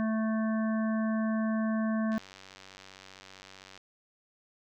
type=harmonic tone; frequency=220 Hz; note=A3; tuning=in tune; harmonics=1 / 3 / 5 / 7 / 8; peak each=-27 / -37 / -41 / -44 / -45 dBFS; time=0-2.18 s; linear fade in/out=0 ms
type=click train; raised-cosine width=0.2 ms; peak=-31 dBFS; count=159; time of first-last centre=2.12-3.776 s; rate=95.4 Hz
effects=none